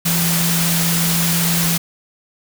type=tone in noise; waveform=sine; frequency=168.8 Hz; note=E3; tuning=41 cents sharp; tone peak=-18 dBFS; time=0.05-1.78 s; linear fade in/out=10 ms; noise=white; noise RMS=-19 dBFS; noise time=0.05-1.78 s; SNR=-2 dB; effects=none